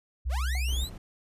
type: tone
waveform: sine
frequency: 64 Hz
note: C2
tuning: 38 cents flat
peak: -26 dBFS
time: 0.25-0.86 s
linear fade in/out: 20 ms
type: linear sweep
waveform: sawtooth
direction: up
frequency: 447.5 to 4186 Hz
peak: -31 dBFS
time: 0.29-0.9 s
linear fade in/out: 50 ms
type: tone with exponential decay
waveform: triangle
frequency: 740 Hz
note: F#5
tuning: in tune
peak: -36 dBFS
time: 0.55-0.66 s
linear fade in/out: 0 ms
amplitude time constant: 23 ms
type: noise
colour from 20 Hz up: brown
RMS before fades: -41 dBFS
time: 0.68-0.98 s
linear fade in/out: 5 ms
effects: resampled to 32000 Hz